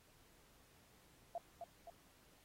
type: tone with echo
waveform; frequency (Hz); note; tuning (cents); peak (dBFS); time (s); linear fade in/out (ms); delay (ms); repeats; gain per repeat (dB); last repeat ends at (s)
sine; 685; F5; -34; -40; 1.35-1.38; 2; 260; 2; -5; 1.9
effects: pink hiss -69 dBFS RMS until 2.44 s + AAC 48 kbps